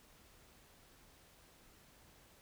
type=silence; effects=pink hiss -64 dBFS RMS until 2.41 s